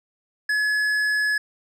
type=tone with tanh clipping; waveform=sine; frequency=1700 Hz; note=G#6; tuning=40 cents sharp; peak=-21 dBFS; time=0.49-1.38 s; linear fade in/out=5 ms; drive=10 dB; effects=none